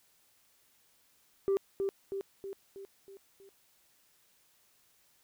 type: tone with echo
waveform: sine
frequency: 392 Hz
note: G4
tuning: in tune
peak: -23 dBFS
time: 1.48-1.57 s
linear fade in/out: 0 ms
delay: 320 ms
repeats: 6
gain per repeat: -5 dB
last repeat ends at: 3.49 s
effects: tanh soft clip ceiling -24 dBFS + white hiss -68 dBFS RMS until 5.23 s

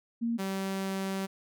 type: tone pair in turn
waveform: sine / sawtooth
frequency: 232.6 / 192.93 Hz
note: A#3 / G3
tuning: -4 / -27 cents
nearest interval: minor third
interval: 323 cents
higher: first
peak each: -27 / -27 dBFS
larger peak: neither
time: 0.21-0.38 / 0.38-1.27 s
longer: second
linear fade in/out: 20 ms
effects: none

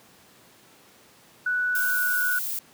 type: tone with pitch glide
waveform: sine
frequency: 1480 to 1471.5 Hz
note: F#6 to F#6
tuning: 0 to -10 cents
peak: -22 dBFS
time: 1.46-2.39 s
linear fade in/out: 5 ms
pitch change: -10 cents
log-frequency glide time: 1.9-1.98 s
type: noise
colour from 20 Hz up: violet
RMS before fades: -30 dBFS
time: 1.75-2.59 s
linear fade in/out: 2 ms
effects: pink hiss -54 dBFS RMS until 2.73 s + high-pass 150 Hz 12 dB/octave

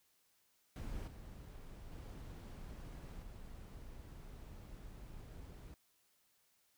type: noise with level steps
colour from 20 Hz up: brown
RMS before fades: -44 / -52 / -49 / -52 dBFS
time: 0.76-5.74 s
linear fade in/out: 0 ms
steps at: 1.07 / 1.91 / 3.22 s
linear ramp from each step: 10 ms
effects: white hiss -75 dBFS RMS until 6.77 s

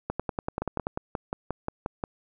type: two click trains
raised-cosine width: 1 ms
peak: -14 / -15 dBFS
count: 9 / 9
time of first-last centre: 0.1-0.869 / 0.62-2.038 s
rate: 10.4 / 5.64 Hz
effects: none

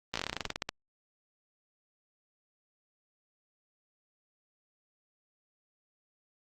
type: slowing click train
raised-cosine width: 0.2 ms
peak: -14 dBFS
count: 16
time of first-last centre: 0.14-0.69 s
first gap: 16 ms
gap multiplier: 1.11
effects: Opus 24 kbps

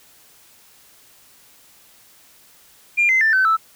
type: tone with pitch steps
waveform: sine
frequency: 2399 / 2064 / 1776.6 / 1528.8 / 1315.6 Hz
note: D7 / C7 / A6 / G6 / E6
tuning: +36 / -24 / +16 / -44 / -4 cents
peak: -12 dBFS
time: 2.97-3.57 s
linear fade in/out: 20 ms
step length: 120 ms
effects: tanh soft clip ceiling -9 dBFS + white hiss -51 dBFS RMS until 3.75 s

